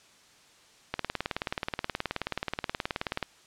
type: click train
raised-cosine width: 0.3 ms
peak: -13 dBFS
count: 44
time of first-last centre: 0.94-3.227 s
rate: 18.8 Hz
effects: white hiss -58 dBFS RMS until 3.46 s + low-pass 7000 Hz 12 dB/octave